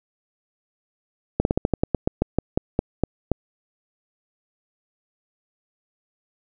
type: slowing click train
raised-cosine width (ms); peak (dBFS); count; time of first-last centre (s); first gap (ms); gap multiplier
2; -5; 15; 1.4-3.317; 51; 1.14
effects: none